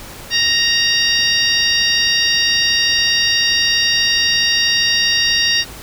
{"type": "harmonic tone", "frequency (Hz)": 932.3, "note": "A#5", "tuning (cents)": 0, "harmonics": [2, 3, 4, 5, 6], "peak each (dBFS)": [-19, -19, -19, -19, -19], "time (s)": [0.3, 5.65], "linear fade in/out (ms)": 50, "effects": ["pink hiss -34 dBFS RMS until 5.82 s"]}